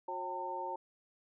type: harmonic tone with a mistuned harmonic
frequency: 181.1 Hz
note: F#3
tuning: 37 cents flat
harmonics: 2 / 3 / 4 / 5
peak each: -45 / -44 / -46 / -38 dBFS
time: 0.08-0.76 s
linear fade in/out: 5 ms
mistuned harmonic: 4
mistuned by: +130 cents
effects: none